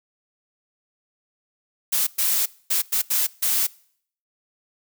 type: noise bursts at uneven times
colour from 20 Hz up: blue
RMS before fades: -21 dBFS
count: 6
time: 1.92-2.07 / 2.18-2.46 / 2.7-2.82 / 2.92-3.02 / 3.1-3.27 / 3.42-3.67 s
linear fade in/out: 10 ms
effects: noise-tail reverb RT60 0.6 s tail -23 dB re dry